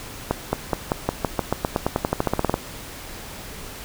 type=accelerating click train; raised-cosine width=1 ms; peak=-5 dBFS; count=21; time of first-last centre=0.31-2.541 s; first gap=220 ms; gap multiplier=0.92; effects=pink hiss -37 dBFS RMS until 3.84 s